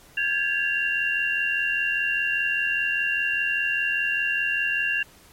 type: tone cluster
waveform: sine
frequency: 1614 / 1699 / 2763 Hz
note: G#6 / G#6 / F7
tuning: -50 / +39 / -19 cents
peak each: -28 / -27 / -24 dBFS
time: 0.17-5.03 s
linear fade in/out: 5 ms
effects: pink hiss -52 dBFS RMS until 5.32 s + MP3 64 kbps